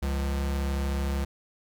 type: tone pair together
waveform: square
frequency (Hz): 69.3 / 174.63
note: C#2 / F3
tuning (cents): 0 / 0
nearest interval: octave + major third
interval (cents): 1600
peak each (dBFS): -27 / -38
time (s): 0.02-1.25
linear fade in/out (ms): 10
effects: none